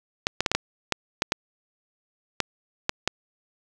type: clicks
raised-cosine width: 0.2 ms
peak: -4 dBFS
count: 11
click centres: 0.269 / 0.406 / 0.462 / 0.516 / 0.55 / 0.923 / 1.221 / 1.321 / 2.403 / 2.894 / 3.076 s
effects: none